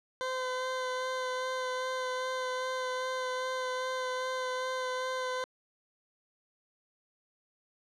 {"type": "tone with vibrato", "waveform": "20% pulse", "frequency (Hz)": 512, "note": "C5", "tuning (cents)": -38, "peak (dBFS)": -27, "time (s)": [0.21, 5.44], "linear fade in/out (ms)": 0, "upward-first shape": "sine", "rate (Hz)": 2.5, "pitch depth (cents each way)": 14, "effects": ["low-pass 6000 Hz 12 dB/octave"]}